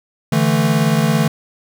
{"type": "chord", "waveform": "square", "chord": "D suspended second", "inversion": "none", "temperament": "equal", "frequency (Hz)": [146.83, 164.81, 220], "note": ["D3", "E3", "A3"], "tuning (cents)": [0, 0, 0], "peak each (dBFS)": -18, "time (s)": [0.32, 1.28], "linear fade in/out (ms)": 5, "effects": []}